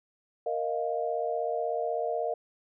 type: chord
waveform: sine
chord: Bb suspended fourth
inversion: none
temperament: equal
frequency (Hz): 466.2 / 622.3 / 698.5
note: Bb4 / Eb5 / F5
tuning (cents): 0 / 0 / 0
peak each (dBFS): -32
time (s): 0.46-2.34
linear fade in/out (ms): 5
effects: none